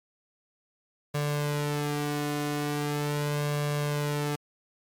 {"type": "tone with flanger", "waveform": "sawtooth", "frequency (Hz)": 146.83, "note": "D3", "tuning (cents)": 0, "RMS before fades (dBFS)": -29, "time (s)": [1.14, 4.36], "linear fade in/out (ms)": 10, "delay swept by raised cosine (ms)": [1.8, 2.8], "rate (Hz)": 0.4, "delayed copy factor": 0.7, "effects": ["MP3 96 kbps"]}